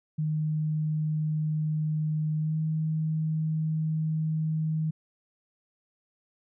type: tone with pitch glide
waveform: sine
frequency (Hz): 154.4 to 157.28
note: D#3 to D#3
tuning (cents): -13 to +19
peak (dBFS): -25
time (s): 0.18-4.91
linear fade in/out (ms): 10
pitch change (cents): +32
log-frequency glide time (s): 2.38-2.57
effects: none